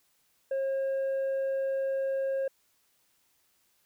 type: tone with tanh clipping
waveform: sine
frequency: 539 Hz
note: C#5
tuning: 49 cents flat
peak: -28 dBFS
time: 0.51-2.48 s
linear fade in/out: 5 ms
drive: 3 dB
effects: white hiss -70 dBFS RMS until 3.85 s